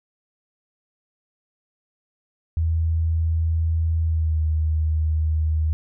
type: tone with pitch glide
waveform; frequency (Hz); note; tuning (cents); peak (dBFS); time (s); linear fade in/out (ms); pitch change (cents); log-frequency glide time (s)
sine; 81.4 to 78.36; E2 to D#2; -21 to +13; -18; 2.57-5.73; 0; -66; 4.03-4.4
effects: none